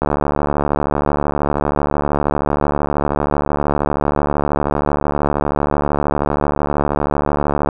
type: click train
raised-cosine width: 1 ms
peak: -3 dBFS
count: 560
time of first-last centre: 0.02-7.688 s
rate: 72.9 Hz
effects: none